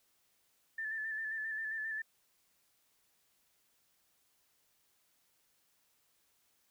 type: tone with vibrato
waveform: sine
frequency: 1760 Hz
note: A6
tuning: in tune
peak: -36 dBFS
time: 0.78-2.02 s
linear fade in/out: 5 ms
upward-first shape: square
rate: 7.5 Hz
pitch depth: 30 cents each way
effects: white hiss -74 dBFS RMS until 6.7 s